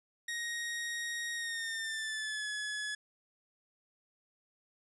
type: tone with pitch glide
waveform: sawtooth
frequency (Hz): 1876 to 1700.5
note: A#6 to G#6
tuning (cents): +11 to +40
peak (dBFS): -32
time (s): 0.28-2.95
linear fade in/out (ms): 5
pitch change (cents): -171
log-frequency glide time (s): 1.34-2.48
effects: resampled to 24000 Hz + 11-bit